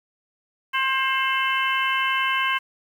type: harmonic tone with a mistuned harmonic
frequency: 531 Hz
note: C5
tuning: 25 cents sharp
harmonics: 2 / 3 / 4 / 5 / 6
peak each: -24 / -26 / -27 / -28 / -29 dBFS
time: 0.73-2.59 s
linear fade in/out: 20 ms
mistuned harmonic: 6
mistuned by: -87 cents
effects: 8-bit